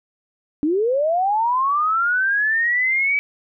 sine linear sweep, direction up, 283.1 to 2300 Hz, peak -16 dBFS, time 0.63-3.19 s, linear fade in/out 0 ms, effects none

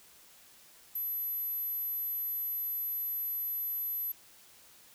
sine tone, 12000 Hz, F#9, 23 cents sharp, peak -32 dBFS, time 0.95-4.12 s, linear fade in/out 5 ms, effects white hiss -58 dBFS RMS until 4.94 s

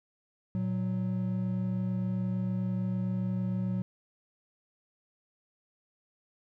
triangle tone pair together, 116.35 / 185 Hz, A#2 / F#3, -3 / 0 cents, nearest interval minor sixth, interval 803 cents, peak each -31 / -28 dBFS, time 0.55-3.82 s, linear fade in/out 0 ms, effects none

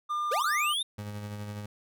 triangle tone, 1201 Hz, D6, 38 cents sharp, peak -26 dBFS, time 0.09-0.74 s, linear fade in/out 20 ms
square linear sweep, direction up, 415.9 to 3729 Hz, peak -28 dBFS, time 0.31-0.83 s, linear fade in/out 10 ms
30% pulse tone with tremolo, 103.83 Hz, G#2, in tune, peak -32 dBFS, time 0.98-1.66 s, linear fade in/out 5 ms, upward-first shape sine, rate 12 Hz, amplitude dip 35%
effects none

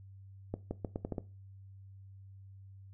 accelerating click train, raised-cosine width 2 ms, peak -22 dBFS, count 7, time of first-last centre 0.54-1.182 s, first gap 170 ms, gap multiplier 0.81, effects noise-tail reverb RT60 0.3 s tail -18 dB re dry + added 97 Hz sine -50 dBFS peak until 2.93 s

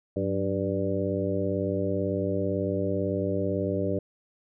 harmonic tone with a mistuned harmonic, 98 Hz, G2, in tune, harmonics 1 / 2 / 3 / 4 / 5 / 6, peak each -32 / -32 / -32 / -32 / -32 / -32 dBFS, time 0.16-3.99 s, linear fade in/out 5 ms, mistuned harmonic 2, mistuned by -82 cents, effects none

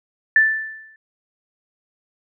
sine tone with exponential decay, 1762 Hz, A6, 2 cents sharp, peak -8 dBFS, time 0.36-0.96 s, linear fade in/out 2 ms, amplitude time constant 130 ms, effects none

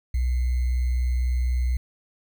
sine tone with sample-and-hold, 62 Hz, B1, 7 cents sharp, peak -20 dBFS, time 0.14-1.77 s, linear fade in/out 5 ms, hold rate 2100 Hz, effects none

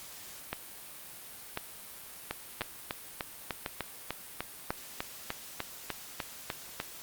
two click trains, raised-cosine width 0.3 ms, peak -16 / -16 dBFS, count 16 / 5, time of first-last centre 2.31-6.801 / 0.53-4.705 s, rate 3.34 / 0.958 Hz, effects white hiss -47 dBFS RMS until 7.02 s + Opus 48 kbps

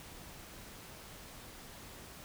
silence, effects pink hiss -51 dBFS RMS until 2.24 s

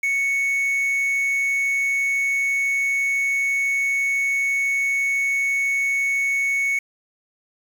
triangle tone with quantisation, 2217 Hz, C#7, in tune, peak -17 dBFS, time 0.03-6.79 s, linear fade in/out 5 ms, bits 7, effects none

